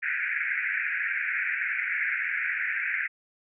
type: band-pass noise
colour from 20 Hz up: pink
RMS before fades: -29 dBFS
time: 0.02-3.08 s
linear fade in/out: 20 ms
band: 1500 to 2400 Hz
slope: 96 dB/octave
effects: none